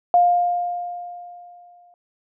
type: tone with exponential decay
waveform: sine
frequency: 705 Hz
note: F5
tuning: 16 cents sharp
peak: -10 dBFS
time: 0.14-1.94 s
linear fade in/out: 1 ms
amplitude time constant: 390 ms
effects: none